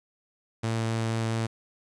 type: tone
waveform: sawtooth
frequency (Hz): 113.1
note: A2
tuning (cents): +48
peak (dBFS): -22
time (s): 0.63-1.47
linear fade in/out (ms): 10
effects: resampled to 22050 Hz + 9-bit